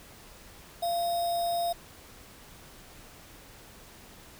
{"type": "tone with sample-and-hold", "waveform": "sine", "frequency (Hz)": 689, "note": "F5", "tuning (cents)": -24, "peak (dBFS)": -26, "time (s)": [0.82, 1.73], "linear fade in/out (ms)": 10, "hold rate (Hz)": 4410, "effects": ["pink hiss -51 dBFS RMS until 4.39 s"]}